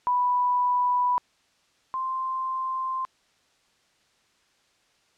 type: tone pair in turn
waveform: sine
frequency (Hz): 987 / 1044.9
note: B5 / C6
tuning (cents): -1 / -3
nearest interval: minor second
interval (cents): 98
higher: second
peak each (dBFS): -20 / -26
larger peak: first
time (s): 0.07-1.18 / 1.94-3.05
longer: neither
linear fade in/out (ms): 0
effects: white hiss -65 dBFS RMS until 5.17 s + low-pass 6000 Hz 12 dB/octave